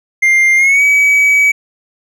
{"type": "tone with pitch glide", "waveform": "triangle", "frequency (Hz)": [2100, 2277], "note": ["C7", "C#7"], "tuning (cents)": [6, 46], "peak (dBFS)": -5, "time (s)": [0.22, 1.52], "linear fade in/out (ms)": 10, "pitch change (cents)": 140, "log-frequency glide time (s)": [0.56, 0.83], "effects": []}